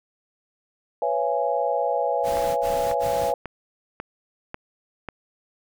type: chord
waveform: sine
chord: C# minor seventh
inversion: third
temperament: equal with one note detuned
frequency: 493.9 / 554.4 / 674.3 / 830.6 Hz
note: B4 / C#5 / E5 / G#5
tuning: 0 / 0 / +39 / 0 cents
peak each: -27 / -26 / -26 / -26 dBFS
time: 1.02-3.34 s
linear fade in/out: 2 ms
type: noise bursts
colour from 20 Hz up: pink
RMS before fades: -35 dBFS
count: 3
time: 2.23-3.332 s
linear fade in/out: 50 ms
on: 340 ms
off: 41 ms
type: click train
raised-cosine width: 0.5 ms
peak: -17 dBFS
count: 6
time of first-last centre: 2.37-5.087 s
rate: 1.84 Hz
effects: none